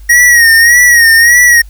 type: tone with vibrato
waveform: square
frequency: 1884 Hz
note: A#6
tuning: 18 cents sharp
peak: -3 dBFS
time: 0.09-1.62 s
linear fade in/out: 10 ms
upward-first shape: sine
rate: 1.7 Hz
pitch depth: 66 cents each way
effects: added 50 Hz sine -28 dBFS peak until 1.69 s + white hiss -47 dBFS RMS until 1.69 s